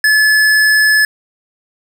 sine tone with hard clipping, 1721 Hz, A6, 39 cents flat, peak -9 dBFS, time 0.04-1.05 s, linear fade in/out 2 ms, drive 16 dB, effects none

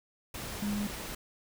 sine tone in noise, 206.1 Hz, G#3, 13 cents flat, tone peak -30 dBFS, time 0.62-0.87 s, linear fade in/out 5 ms, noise pink, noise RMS -40 dBFS, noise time 0.34-1.15 s, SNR +7 dB, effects none

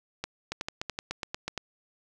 clicks, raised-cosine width 0.2 ms, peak -15 dBFS, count 12, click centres 0.24 / 0.52 / 0.611 / 0.685 / 0.815 / 0.897 / 0.989 / 1.11 / 1.232 / 1.345 / 1.48 / 1.577 s, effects none

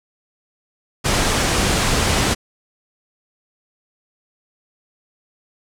pink low-pass noise, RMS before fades -18 dBFS, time 1.04-2.35 s, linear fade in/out 20 ms, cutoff 9600 Hz, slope 24 dB/octave, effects none

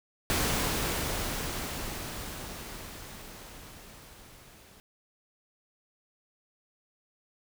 pink noise with level ramp, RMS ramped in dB -27 to -55 dBFS, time 0.3-4.8 s, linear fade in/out 0 ms, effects none

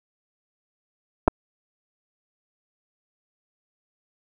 clicks, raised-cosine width 1 ms, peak -3 dBFS, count 2, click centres 1.278 / 1.281 s, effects none

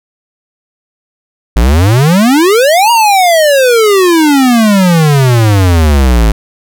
square exponential two-way sweep, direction up then down, 52 to 958 to 52 Hz, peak -5 dBFS, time 1.56-6.32 s, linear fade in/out 5 ms, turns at 2.91 s, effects none

